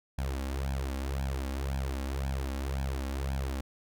sawtooth tone with flanger, 67.4 Hz, C#2, 48 cents flat, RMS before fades -33 dBFS, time 0.18-3.61 s, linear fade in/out 5 ms, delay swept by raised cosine 1.2 to 3.7 ms, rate 1.9 Hz, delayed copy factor +0.9, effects none

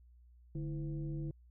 sine tone with frequency modulation, 146.5 Hz, D3, 4 cents flat, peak -36 dBFS, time 0.55-1.31 s, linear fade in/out 2 ms, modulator 183 Hz, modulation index 0.85, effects added 60 Hz sine -58 dBFS peak until 1.5 s

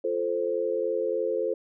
sine chord, F major, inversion none, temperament equal, 349.2 / 440 / 523.3 Hz, F4 / A4 / C5, 0 / 0 / 0 cents, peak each -32 / -28 / -28 dBFS, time 0.04-1.54 s, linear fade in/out 5 ms, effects none

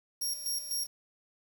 20% pulse tone with tremolo, 5588 Hz, F8, in tune, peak -25 dBFS, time 0.21-0.87 s, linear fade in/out 10 ms, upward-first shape square, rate 4 Hz, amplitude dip 65%, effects 9-bit

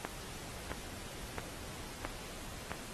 click train, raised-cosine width 0.5 ms, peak -21 dBFS, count 5, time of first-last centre 0.05-2.717 s, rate 1.5 Hz, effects pink hiss -47 dBFS RMS until 2.93 s + AAC 32 kbps

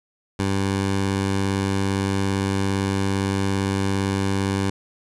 15% pulse tone, 97.6 Hz, G2, 7 cents flat, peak -14 dBFS, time 0.39-4.7 s, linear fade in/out 5 ms, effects resampled to 24000 Hz

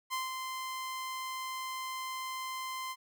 sawtooth tone with ADSR envelope, 1039 Hz, C6, 12 cents flat, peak -28 dBFS, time 0.1-2.96 s, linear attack 34 ms, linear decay 160 ms, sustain -5 dB, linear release 48 ms, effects none

